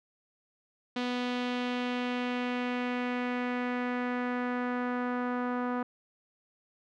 sawtooth tone with low-pass filter sweep, 246.9 Hz, B3, in tune, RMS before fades -32 dBFS, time 0.96-5.83 s, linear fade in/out 5 ms, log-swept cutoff 3700 to 1300 Hz, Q 1.8, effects none

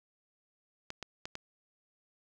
clicks, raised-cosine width 0.2 ms, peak -22 dBFS, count 4, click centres 0.904 / 1.027 / 1.255 / 1.354 s, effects none

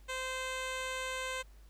10% pulse tone with low-pass filter, 518 Hz, C5, 17 cents flat, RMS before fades -38 dBFS, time 0.08-1.43 s, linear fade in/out 20 ms, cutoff 8100 Hz, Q 1, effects added 50 Hz sine -53 dBFS peak until 1.69 s + pink hiss -67 dBFS RMS until 1.69 s

